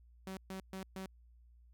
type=tone bursts; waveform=sawtooth; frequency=190 Hz; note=F#3; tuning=46 cents sharp; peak=-38 dBFS; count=4; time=0.27-1.06 s; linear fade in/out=2 ms; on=100 ms; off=130 ms; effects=added 59 Hz sine -59 dBFS peak until 1.73 s